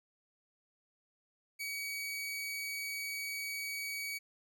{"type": "tone", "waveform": "sawtooth", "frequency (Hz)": 2263, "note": "C#7", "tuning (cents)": 35, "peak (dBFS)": -34, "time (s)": [1.59, 4.19], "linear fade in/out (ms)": 20, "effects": []}